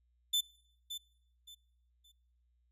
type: tone with echo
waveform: 40% pulse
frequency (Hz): 3523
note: A7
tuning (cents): +1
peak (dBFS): -27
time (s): 0.33-0.41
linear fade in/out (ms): 10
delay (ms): 570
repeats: 3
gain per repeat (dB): -11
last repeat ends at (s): 2.12
effects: noise-tail reverb RT60 0.8 s tail -24 dB re dry + added 60 Hz sine -70 dBFS peak until 2.71 s